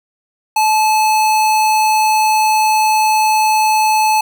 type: tone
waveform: square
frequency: 865 Hz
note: A5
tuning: 30 cents flat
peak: -11 dBFS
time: 0.56-4.21 s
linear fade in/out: 5 ms
effects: none